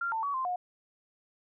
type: tone with pitch steps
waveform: sine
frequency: 1387 / 894 / 1131 / 1044 / 721 Hz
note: F6 / A5 / C#6 / C6 / F#5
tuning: -12 / +27 / +34 / -4 / -45 cents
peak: -29 dBFS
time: 0.01-0.56 s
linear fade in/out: 5 ms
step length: 110 ms
effects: none